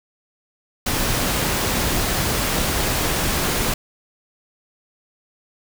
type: noise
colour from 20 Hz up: pink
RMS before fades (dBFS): -21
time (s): 0.86-3.74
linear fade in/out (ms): 5
effects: none